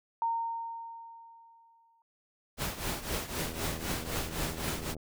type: tone with exponential decay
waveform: sine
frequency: 920 Hz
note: A#5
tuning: 23 cents flat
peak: -26 dBFS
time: 0.22-2.02 s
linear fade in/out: 1 ms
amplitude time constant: 390 ms
type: noise with tremolo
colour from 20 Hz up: pink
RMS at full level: -32 dBFS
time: 2.57-4.95 s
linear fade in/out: 50 ms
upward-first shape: triangle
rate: 3.9 Hz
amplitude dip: 80%
type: click train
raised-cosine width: 2 ms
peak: -30 dBFS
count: 130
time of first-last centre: 3.37-4.967 s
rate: 80.8 Hz
effects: none